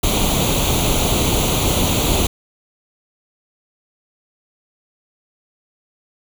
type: noise with comb filter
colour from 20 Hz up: pink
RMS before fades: -17 dBFS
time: 0.03-2.27 s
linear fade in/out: 5 ms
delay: 0.29 ms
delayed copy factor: +0.75
effects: none